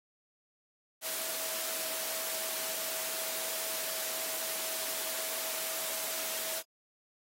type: tone in noise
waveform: sine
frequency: 645 Hz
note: E5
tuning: 38 cents flat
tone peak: -46 dBFS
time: 1.01-6.63 s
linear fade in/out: 50 ms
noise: white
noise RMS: -36 dBFS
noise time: 1.01-6.63 s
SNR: -13 dB
effects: high-pass 300 Hz 12 dB/octave + AAC 48 kbps